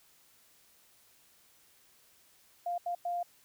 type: tone bursts at uneven times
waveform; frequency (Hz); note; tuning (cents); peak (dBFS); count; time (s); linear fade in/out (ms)
sine; 700; F5; +4; -31; 3; 2.66-2.78 / 2.86-2.95 / 3.05-3.23; 5
effects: white hiss -64 dBFS RMS until 3.44 s